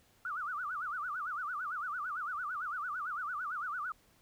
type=tone with vibrato; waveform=sine; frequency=1318.5 Hz; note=E6; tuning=in tune; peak=-35 dBFS; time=0.25-3.92 s; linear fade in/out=2 ms; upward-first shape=sine; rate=8.9 Hz; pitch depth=230 cents each way; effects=pink hiss -67 dBFS RMS until 4.21 s